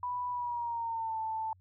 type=tone with pitch glide; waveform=sine; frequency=986 to 883.5 Hz; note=B5 to A5; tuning=-3 to +7 cents; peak=-32 dBFS; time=0.03-1.53 s; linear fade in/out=2 ms; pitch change=-190 cents; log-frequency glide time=0.3-1.19 s; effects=added 92 Hz sine -59 dBFS peak until 1.6 s